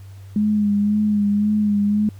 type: tone with vibrato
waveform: sine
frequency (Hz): 207.7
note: G#3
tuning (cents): 0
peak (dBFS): -15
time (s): 0.36-2.09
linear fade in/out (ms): 2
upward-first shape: sine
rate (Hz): 1.9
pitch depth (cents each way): 35
effects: added 97 Hz sine -36 dBFS peak until 2.19 s + pink hiss -54 dBFS RMS until 2.19 s